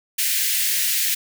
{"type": "high-pass noise", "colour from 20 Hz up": "white", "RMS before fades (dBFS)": -21, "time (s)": [0.18, 1.15], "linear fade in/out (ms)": 10, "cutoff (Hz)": 1700, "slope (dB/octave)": 48, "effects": []}